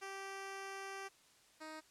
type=tone pair in turn; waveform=10% pulse; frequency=390 / 312.8 Hz; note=G4 / D#4; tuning=-9 / +9 cents; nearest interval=major third; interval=382 cents; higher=first; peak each=-36 / -39 dBFS; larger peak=first; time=0.01-1.09 / 1.6-1.81 s; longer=first; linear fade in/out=20 ms; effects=white hiss -67 dBFS RMS until 1.9 s + low-pass 9000 Hz 12 dB/octave